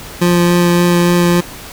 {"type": "tone with vibrato", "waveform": "25% pulse", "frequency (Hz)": 174.61, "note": "F3", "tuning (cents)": 0, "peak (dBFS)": -5, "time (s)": [0.21, 1.41], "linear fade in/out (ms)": 10, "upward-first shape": "sine", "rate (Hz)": 3.5, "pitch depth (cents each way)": 9, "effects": ["pink hiss -31 dBFS RMS until 1.72 s"]}